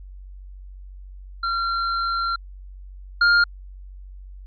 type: tone pair in turn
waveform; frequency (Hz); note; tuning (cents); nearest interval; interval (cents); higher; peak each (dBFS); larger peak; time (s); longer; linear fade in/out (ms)
square; 1372 / 1407.3; F6 / F6; -31 / +13; unison; 44; second; -22 / -14; second; 1.43-2.36 / 3.21-3.44; first; 5
effects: added 47 Hz sine -37 dBFS peak until 4.46 s + resampled to 11025 Hz